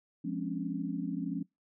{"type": "chord", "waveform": "sine", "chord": "Db major seventh", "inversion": "first", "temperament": "equal with one note detuned", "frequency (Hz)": [174.61, 207.7, 261.6, 282.8], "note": ["F3", "Ab3", "C4", "Db4"], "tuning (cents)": [0, 0, 0, 35], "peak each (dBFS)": [-37, -39, -38, -37], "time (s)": [0.24, 1.43], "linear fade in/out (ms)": 10, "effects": ["noise-tail reverb RT60 0.2 s tail -24 dB re dry"]}